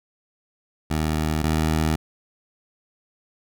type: tone pair in turn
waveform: 15% pulse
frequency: 77.78 / 78.64 Hz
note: D#2 / D#2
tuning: 0 / +19 cents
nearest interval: unison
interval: 19 cents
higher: second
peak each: -15 / -13 dBFS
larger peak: second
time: 0.9-1.43 / 1.43-1.96 s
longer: neither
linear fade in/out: 10 ms
effects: none